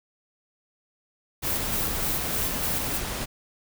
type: noise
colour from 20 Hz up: pink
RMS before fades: -31 dBFS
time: 1.42-3.26 s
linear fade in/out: 20 ms
type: noise with tremolo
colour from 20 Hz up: violet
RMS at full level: -28 dBFS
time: 1.42-3.01 s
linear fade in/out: 50 ms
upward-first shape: square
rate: 3.3 Hz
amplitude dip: 40%
effects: none